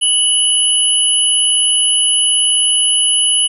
sine tone pair together, 2960 / 10121 Hz, F#7 / D#9, 0 / +28 cents, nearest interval octave + major sixth, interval 2128 cents, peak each -13 dBFS, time 0.01-3.48 s, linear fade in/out 20 ms, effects none

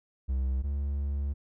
triangle tone pair in turn, 65.41 / 70.57 Hz, C2 / C#2, 0 / +32 cents, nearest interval minor second, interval 132 cents, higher second, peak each -24 / -26 dBFS, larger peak first, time 0.28-0.63 / 0.63-1.34 s, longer second, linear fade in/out 20 ms, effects none

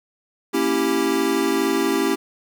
square chord, A# diminished seventh, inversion none, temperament equal, 233.1 / 277.2 / 329.6 / 392 Hz, A#3 / C#4 / E4 / G4, 0 / 0 / 0 / 0 cents, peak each -29 / -24 / -24 / -23 dBFS, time 0.53-2.16 s, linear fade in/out 20 ms, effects 8-bit

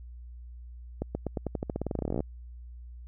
accelerating click train, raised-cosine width 2 ms, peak -17 dBFS, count 24, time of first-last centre 1.02-2.205 s, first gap 130 ms, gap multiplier 0.9, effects added 60 Hz sine -42 dBFS peak until 3.07 s

